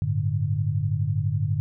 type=chord; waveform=sine; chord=G suspended second; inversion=none; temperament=equal; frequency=98 / 110 / 146.83 Hz; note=G2 / A2 / D3; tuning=0 / 0 / 0 cents; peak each=-26 dBFS; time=0.02-1.6 s; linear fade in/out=0 ms; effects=none